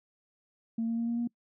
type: tone with pitch steps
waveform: sine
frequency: 227.6 / 230 / 232.4 / 234.8 / 237.3 Hz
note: A#3 / A#3 / A#3 / A#3 / A#3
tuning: -41 / -23 / -5 / +13 / +31 cents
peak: -27 dBFS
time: 0.78-1.275 s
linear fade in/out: 5 ms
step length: 99 ms
effects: noise-tail reverb RT60 0.1 s tail -25 dB re dry + tanh soft clip ceiling -24 dBFS